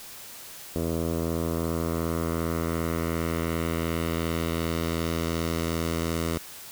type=tone with low-pass filter sweep; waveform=10% pulse; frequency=82.7 Hz; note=E2; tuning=6 cents sharp; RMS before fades=-28 dBFS; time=0.76-6.38 s; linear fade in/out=0 ms; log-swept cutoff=660 to 10000 Hz; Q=1.1; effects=white hiss -43 dBFS RMS until 6.71 s